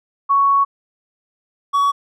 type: tone pair in turn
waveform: sine / triangle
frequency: 1113 / 1127.2 Hz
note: C#6 / C#6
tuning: +7 / +29 cents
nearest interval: unison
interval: 22 cents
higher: second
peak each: -11 / -11 dBFS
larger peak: neither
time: 0.29-0.65 / 1.73-1.92 s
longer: first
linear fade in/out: 20 ms
effects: none